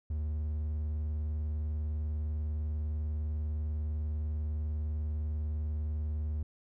triangle tone with vibrato, 75.7 Hz, D#2, 47 cents flat, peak -29 dBFS, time 0.1-6.43 s, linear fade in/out 5 ms, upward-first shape sine, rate 20 Hz, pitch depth 100 cents each way, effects none

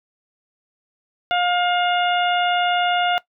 harmonic tone with a mistuned harmonic, 710 Hz, F5, 28 cents sharp, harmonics 1 / 2 / 3 / 4 / 5, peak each -19 / -23 / -29 / -26 / -31 dBFS, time 1.31-3.18 s, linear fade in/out 0 ms, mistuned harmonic 5, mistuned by -27 cents, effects noise-tail reverb RT60 0.1 s tail -18 dB re dry

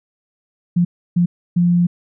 sine tone bursts at uneven times, 174.61 Hz, F3, in tune, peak -11 dBFS, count 3, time 0.76-0.85 / 1.16-1.26 / 1.56-1.87 s, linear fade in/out 10 ms, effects none

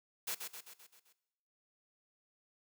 white noise with echo, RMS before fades -38 dBFS, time 0.27-0.35 s, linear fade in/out 10 ms, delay 130 ms, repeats 6, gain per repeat -5 dB, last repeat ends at 1.13 s, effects noise-tail reverb RT60 1.0 s tail -18 dB re dry + high-pass 200 Hz 12 dB/octave

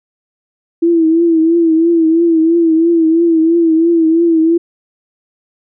sine tone with vibrato, 329.8 Hz, E4, 1 cent sharp, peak -7 dBFS, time 0.82-4.58 s, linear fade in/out 10 ms, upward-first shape triangle, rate 3 Hz, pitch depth 72 cents each way, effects none

